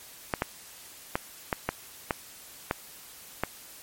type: clicks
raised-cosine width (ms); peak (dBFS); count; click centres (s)
0.5; -10; 8; 0.338 / 0.421 / 1.155 / 1.528 / 1.69 / 2.108 / 2.711 / 3.436
effects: white hiss -48 dBFS RMS until 3.82 s + MP3 64 kbps